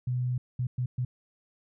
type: tone bursts at uneven times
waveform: sine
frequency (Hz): 125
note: B2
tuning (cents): +21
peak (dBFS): -26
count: 4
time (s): 0.07-0.38 / 0.59-0.67 / 0.78-0.86 / 0.98-1.05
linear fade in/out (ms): 5
effects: none